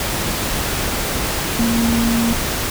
sine tone in noise, 231.4 Hz, A#3, 13 cents flat, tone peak -15 dBFS, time 1.59-2.33 s, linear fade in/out 2 ms, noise pink, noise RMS -21 dBFS, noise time 0-2.7 s, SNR +3 dB, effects none

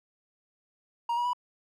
triangle tone with pitch steps, 941 / 964 / 982 Hz, A#5 / B5 / B5, +16 / -42 / -10 cents, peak -24 dBFS, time 1.09-1.333 s, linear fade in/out 5 ms, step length 81 ms, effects none

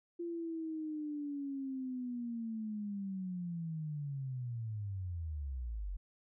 sine linear sweep, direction down, 345.2 to 43.42 Hz, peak -37 dBFS, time 0.19-5.97 s, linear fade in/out 10 ms, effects none

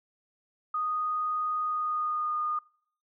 sine tone with pitch glide, 1240 to 1223.6 Hz, D#6 to D#6, -6 to -29 cents, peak -27 dBFS, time 0.74-2.59 s, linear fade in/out 5 ms, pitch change -23 cents, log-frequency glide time 1.63-2.37 s, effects noise-tail reverb RT60 0.6 s tail -25 dB re dry

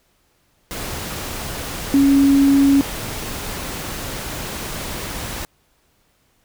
sine tone in noise, 277.2 Hz, C#4, in tune, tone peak -10 dBFS, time 1.94-2.81 s, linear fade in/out 0 ms, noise pink, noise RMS -28 dBFS, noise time 0.71-5.45 s, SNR +15 dB, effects pink hiss -62 dBFS RMS until 6.44 s

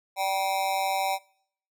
square tone with amplitude modulation, 773 Hz, G5, 24 cents flat, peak -21 dBFS, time 0.16-1.19 s, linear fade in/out 50 ms, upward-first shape sine, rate 188 Hz, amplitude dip 95%, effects noise-tail reverb RT60 0.6 s tail -22 dB re dry

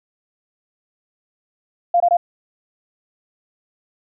sine tone bursts, 696 Hz, F5, 6 cents flat, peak -11 dBFS, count 3, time 1.94-2.17 s, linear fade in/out 5 ms, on 62 ms, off 22 ms, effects none

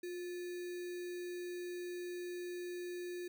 sine tone with sample-and-hold, 355 Hz, F4, 28 cents sharp, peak -40 dBFS, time 0.03-3.28 s, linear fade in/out 5 ms, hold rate 2100 Hz, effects none

